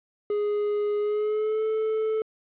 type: tone with pitch glide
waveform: triangle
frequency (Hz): 415.2 to 437.4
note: G#4 to A4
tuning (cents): 0 to -10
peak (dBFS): -21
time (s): 0.3-2.22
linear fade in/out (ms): 2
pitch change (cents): +90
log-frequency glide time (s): 0.99-1.64
effects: resampled to 8000 Hz + 10-bit